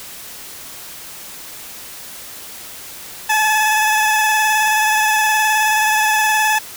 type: tone with vibrato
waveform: 20% pulse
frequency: 861 Hz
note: A5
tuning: 38 cents flat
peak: -8 dBFS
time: 3.29-6.59 s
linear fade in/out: 10 ms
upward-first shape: square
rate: 19 Hz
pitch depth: 19 cents each way
effects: white hiss -34 dBFS RMS until 6.76 s